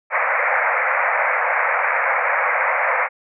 white band-pass noise, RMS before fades -19 dBFS, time 0.1-3.09 s, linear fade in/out 50 ms, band 500 to 2300 Hz, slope 96 dB/octave, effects none

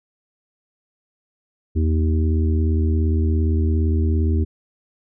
harmonic tone with a mistuned harmonic, 77.4 Hz, D#2, 9 cents flat, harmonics 1 / 3 / 4 / 5, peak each -16 / -26 / -28 / -30 dBFS, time 1.75-4.45 s, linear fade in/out 20 ms, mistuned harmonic 1, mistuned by +81 cents, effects none

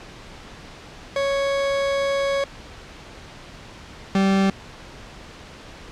40% pulse tone pair in turn, 554.4 / 194.21 Hz, C#5 / G3, 0 / -16 cents, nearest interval octave + tritone, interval 1816 cents, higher first, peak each -19 / -15 dBFS, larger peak second, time 1.16-2.44 / 4.15-4.5 s, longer first, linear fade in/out 2 ms, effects pink hiss -41 dBFS RMS until 5.91 s + low-pass 5000 Hz 12 dB/octave

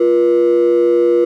triangle ring-modulated tone, 415.3 Hz, G#4, in tune, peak -3 dBFS, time 0-1.25 s, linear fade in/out 10 ms, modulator 66.3 Hz, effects tanh soft clip ceiling -4 dBFS

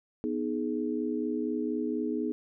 sine chord, G# minor, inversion first, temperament equal with one note detuned, 246.9 / 311.1 / 420.1 Hz, B3 / D#4 / G#4, 0 / 0 / +20 cents, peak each -32 / -32 / -34 dBFS, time 0.24-2.32 s, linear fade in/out 0 ms, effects none

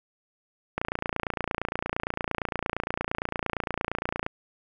click train, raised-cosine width 0.5 ms, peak -12 dBFS, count 101, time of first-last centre 0.78-4.264 s, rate 28.7 Hz, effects none

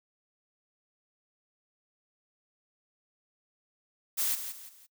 blue noise with echo, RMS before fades -29 dBFS, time 4.17-4.36 s, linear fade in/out 20 ms, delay 170 ms, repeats 3, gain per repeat -9 dB, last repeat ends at 4.87 s, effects noise-tail reverb RT60 0.1 s tail -24 dB re dry

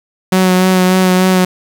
sawtooth tone with vibrato, 185 Hz, F#3, in tune, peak -4 dBFS, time 0.32-1.45 s, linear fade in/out 5 ms, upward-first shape sine, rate 3.4 Hz, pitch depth 19 cents each way, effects 7-bit

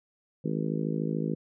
harmonic tone, 53.6 Hz, A1, 45 cents flat, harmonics 3 / 4 / 5 / 6 / 7 / 8 / 9, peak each -31 / -33 / -35 / -37 / -38 / -39 / -40 dBFS, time 0.44-1.35 s, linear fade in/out 10 ms, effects none

